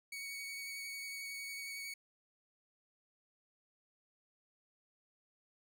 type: tone with vibrato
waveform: sawtooth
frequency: 2236 Hz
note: C#7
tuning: 14 cents sharp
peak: -39 dBFS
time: 0.12-1.94 s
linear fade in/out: 5 ms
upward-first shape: sine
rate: 11 Hz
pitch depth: 13 cents each way
effects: none